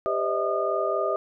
sine tone cluster, 396.2 / 514 / 600 / 644 / 1220 Hz, G4 / C5 / D5 / E5 / D#6, +18 / -31 / +37 / -41 / -34 cents, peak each -29 / -31 / -31 / -27 / -29 dBFS, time 0.06-1.16 s, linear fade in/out 0 ms, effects none

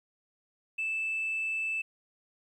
sine tone, 2635 Hz, E7, 1 cent flat, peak -28 dBFS, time 0.78-1.82 s, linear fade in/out 10 ms, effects tanh soft clip ceiling -26 dBFS + 11-bit

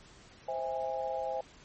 sine chord, C augmented, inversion none, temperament just, 523.3 / 654.1 / 817.6 Hz, C5 / E5 / G#5, 0 / -14 / -27 cents, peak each -36 / -37 / -36 dBFS, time 0.48-1.41 s, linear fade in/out 5 ms, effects pink hiss -56 dBFS RMS until 1.64 s + MP3 32 kbps

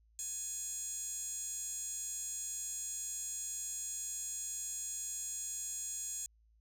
15% pulse tone with high-pass filter, 838 Hz, G#5, 15 cents sharp, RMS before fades -41 dBFS, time 0.19-6.26 s, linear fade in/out 0 ms, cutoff 6700 Hz, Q 7.5, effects added 55 Hz sine -65 dBFS peak until 6.6 s

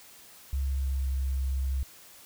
sine tone with pitch glide, 67.9 to 66.54 Hz, C#2 to C2, -35 to +30 cents, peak -26 dBFS, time 0.53-1.83 s, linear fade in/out 0 ms, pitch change -35 cents, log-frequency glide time 0.68-1.09 s, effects white hiss -52 dBFS RMS until 2.25 s

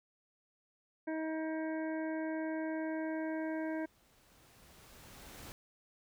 harmonic tone, 317.1 Hz, D#4, 33 cents sharp, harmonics 1 / 2 / 3 / 5 / 6 / 7, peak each -36 / -41 / -48 / -47 / -54 / -55 dBFS, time 1.07-3.86 s, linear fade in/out 10 ms
pink noise with exponential growth, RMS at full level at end -49 dBFS, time 2.43-5.52 s, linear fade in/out 0 ms, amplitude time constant 670 ms
effects none

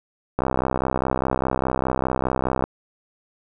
click train, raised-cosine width 1 ms, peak -7 dBFS, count 147, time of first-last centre 0.39-2.64 s, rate 64.9 Hz, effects none

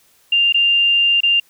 sine tone with dropouts, 2794 Hz, F7, in tune, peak -11 dBFS, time 0.32-1.4 s, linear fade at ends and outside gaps 5 ms, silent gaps 0.525-0.543 / 1.206-1.232 s, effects white hiss -55 dBFS RMS until 1.49 s

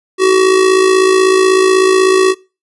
square tone with amplitude modulation, 377.3 Hz, F#4, 34 cents sharp, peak -5 dBFS, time 0.18-2.35 s, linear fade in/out 50 ms, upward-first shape sine, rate 56.2 Hz, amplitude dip 55%, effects noise-tail reverb RT60 0.3 s tail -22 dB re dry + resampled to 24000 Hz

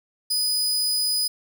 sawtooth tone, 4978 Hz, D#8, in tune, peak -18 dBFS, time 0.3-1.28 s, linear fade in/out 10 ms, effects 9-bit

